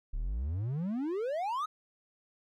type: exponential sweep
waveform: triangle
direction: up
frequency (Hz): 32.7 to 1300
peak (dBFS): -29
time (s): 0.13-1.66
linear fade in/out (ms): 10
effects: none